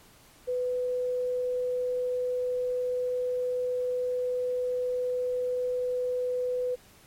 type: tone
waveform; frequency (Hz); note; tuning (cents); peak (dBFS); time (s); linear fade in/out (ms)
sine; 498.8; B4; +17; -26; 0.47-6.76; 20
effects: pink hiss -56 dBFS RMS until 7.06 s + MP3 64 kbps